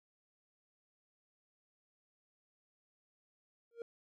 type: tone with exponential growth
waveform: triangle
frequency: 466.2 Hz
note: A#4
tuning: in tune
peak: -35 dBFS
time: 3.71-3.82 s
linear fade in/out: 2 ms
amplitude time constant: 23 ms
effects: none